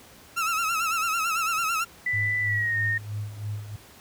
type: tone with vibrato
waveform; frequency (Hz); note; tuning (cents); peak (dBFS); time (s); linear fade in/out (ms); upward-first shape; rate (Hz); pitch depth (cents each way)
30% pulse; 1325; E6; +9; -21; 0.36-1.85; 20; sine; 9; 81
type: tone with pitch glide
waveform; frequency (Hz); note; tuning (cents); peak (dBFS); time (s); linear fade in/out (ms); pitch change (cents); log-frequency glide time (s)
sine; 1986 to 1842.3; B6 to A#6; +9 to -21; -23; 2.06-2.98; 5; -130; 2.42-2.77
type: tone with tremolo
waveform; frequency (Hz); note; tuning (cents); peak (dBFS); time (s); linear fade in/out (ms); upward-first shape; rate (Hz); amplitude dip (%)
sine; 104.7; G#2; +15; -27; 2.13-3.76; 5; sine; 3.1; 70
effects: pink hiss -50 dBFS RMS until 4 s + high-pass 60 Hz 12 dB/octave